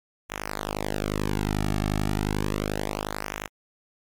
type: tone with flanger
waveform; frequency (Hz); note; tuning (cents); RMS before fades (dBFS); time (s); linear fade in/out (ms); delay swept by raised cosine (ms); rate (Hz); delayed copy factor
sawtooth; 51.3; G#1; -21; -28; 0.29-3.48; 20; 0.22 to 2.02; 0.32; -0.95
effects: MP3 96 kbps